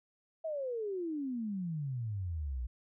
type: exponential sweep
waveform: sine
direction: down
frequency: 659.3 to 57.6 Hz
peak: -34 dBFS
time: 0.44-2.67 s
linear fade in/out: 10 ms
effects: none